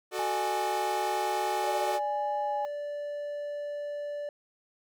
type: chord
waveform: sawtooth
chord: D major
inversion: first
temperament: equal with one note detuned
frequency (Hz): 370 / 440 / 602.1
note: F#4 / A4 / D5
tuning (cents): 0 / 0 / +43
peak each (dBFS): -30 / -32 / -33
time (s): 0.11-2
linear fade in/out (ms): 50
type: tone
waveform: sine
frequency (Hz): 830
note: G#5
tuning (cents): -1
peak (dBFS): -29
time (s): 0.19-2.65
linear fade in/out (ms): 0
type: tone with pitch glide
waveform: triangle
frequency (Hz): 587.3 to 583.6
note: D5 to D5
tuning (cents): 0 to -11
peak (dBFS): -31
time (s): 1.64-4.29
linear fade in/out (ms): 2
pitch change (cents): -11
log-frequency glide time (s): 2.42-2.55
effects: none